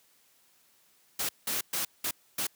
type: noise bursts at uneven times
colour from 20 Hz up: white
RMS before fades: -31 dBFS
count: 5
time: 1.19-1.29 / 1.47-1.61 / 1.73-1.85 / 2.04-2.11 / 2.38-2.47 s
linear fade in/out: 5 ms
effects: white hiss -65 dBFS RMS until 2.55 s + high-pass 100 Hz 12 dB/octave